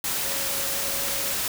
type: tone in noise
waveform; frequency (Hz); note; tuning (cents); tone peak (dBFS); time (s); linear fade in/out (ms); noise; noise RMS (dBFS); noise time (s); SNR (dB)
sine; 552; C#5; -7; -38; 0.24-1.33; 2; white; -27; 0.04-1.48; -14
effects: none